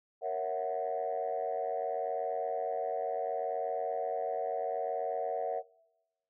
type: chord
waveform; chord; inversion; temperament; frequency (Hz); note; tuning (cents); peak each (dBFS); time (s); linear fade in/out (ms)
sine; F# dominant seventh; first; equal; 466.2 / 554.4 / 659.3 / 740; A#4 / C#5 / E5 / F#5; 0 / 0 / 0 / 0; -37 / -37 / -35 / -35; 0.21-5.63; 50
effects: noise-tail reverb RT60 1.0 s tail -23 dB re dry + tanh soft clip ceiling -24 dBFS